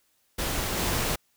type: noise with level steps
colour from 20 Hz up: pink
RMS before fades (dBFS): -29 / -27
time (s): 0.38-1.16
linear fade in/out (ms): 10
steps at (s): 0.77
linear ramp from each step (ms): 5
effects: white hiss -69 dBFS RMS until 1.36 s